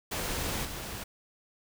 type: noise with level steps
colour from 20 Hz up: pink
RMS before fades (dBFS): -33 / -39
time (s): 0.11-1.04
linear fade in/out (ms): 10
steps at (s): 0.64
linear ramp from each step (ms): 20
effects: none